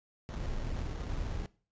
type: noise with sample-and-hold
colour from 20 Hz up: brown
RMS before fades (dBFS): -36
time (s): 0.29-1.46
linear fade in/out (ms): 0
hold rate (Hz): 2450
effects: noise-tail reverb RT60 0.4 s tail -20 dB re dry + resampled to 16000 Hz